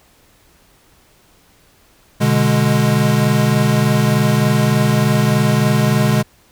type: chord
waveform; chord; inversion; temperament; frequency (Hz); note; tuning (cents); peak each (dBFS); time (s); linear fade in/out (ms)
square; G# diminished; first; equal; 123.47 / 146.83 / 207.7; B2 / D3 / G#3; 0 / 0 / 0; -17; 2.2-6.23; 20
effects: pink hiss -52 dBFS RMS until 6.51 s